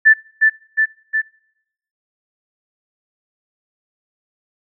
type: tone with echo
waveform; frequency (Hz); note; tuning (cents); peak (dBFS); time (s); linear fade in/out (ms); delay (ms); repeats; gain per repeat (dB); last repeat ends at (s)
sine; 1760; A6; 0; -5; 0.05-0.14; 20; 360; 3; -3; 1.22
effects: noise-tail reverb RT60 0.8 s tail -26 dB re dry